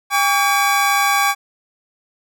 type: tone pair together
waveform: 25% pulse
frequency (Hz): 804 / 1137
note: G5 / C#6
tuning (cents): +44 / +44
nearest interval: tritone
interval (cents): 600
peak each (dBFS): -13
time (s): 0.1-1.35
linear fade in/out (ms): 50
effects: none